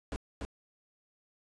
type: noise with echo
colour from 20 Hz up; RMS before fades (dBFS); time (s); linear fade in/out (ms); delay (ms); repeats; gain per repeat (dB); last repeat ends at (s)
brown; -36; 0.12-0.16; 0; 290; 1; -2; 0.45
effects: resampled to 22050 Hz